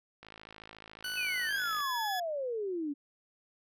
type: click train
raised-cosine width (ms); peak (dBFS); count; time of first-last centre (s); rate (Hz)
0.3; -32; 86; 0.23-1.804; 54
type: tone with pitch glide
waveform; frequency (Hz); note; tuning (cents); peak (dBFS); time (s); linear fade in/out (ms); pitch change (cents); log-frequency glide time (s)
20% pulse; 1487 to 1698.3; F#6 to G#6; +8 to +38; -30; 1.04-2.2; 5; +230; 1.46-1.6
type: exponential sweep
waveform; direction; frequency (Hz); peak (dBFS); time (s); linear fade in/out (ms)
sine; down; 2647 to 277.2; -32; 1.16-2.94; 20
effects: none